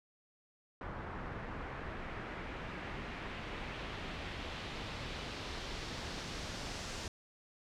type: noise with low-pass filter sweep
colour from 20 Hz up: pink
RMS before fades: -43 dBFS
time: 0.81-7.08 s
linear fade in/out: 2 ms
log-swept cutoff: 1400 to 6100 Hz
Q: 1.3
effects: none